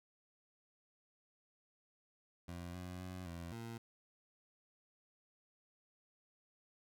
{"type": "tone with pitch steps", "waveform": "20% pulse", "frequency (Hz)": [87.1, 90.4, 91.9, 85.2, 115.6], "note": ["F2", "F#2", "F#2", "F2", "A#2"], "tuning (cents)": [-4, -40, -11, -42, -14], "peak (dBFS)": -40, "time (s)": [2.48, 3.78], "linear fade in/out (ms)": 5, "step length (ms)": 260, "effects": []}